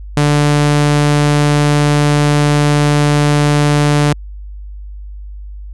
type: tone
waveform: sawtooth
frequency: 146.83 Hz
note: D3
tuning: in tune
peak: -5 dBFS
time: 0.17-4.13 s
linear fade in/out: 2 ms
effects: added 50 Hz sine -26 dBFS peak until 5.73 s + resampled to 24000 Hz